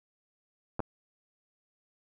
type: clicks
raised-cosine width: 1 ms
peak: -18 dBFS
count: 2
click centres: 0.794 / 0.803 s
effects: none